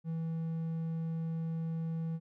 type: tone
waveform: triangle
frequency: 163.2 Hz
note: E3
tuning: 17 cents flat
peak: -31 dBFS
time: 0.04-2.2 s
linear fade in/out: 50 ms
effects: none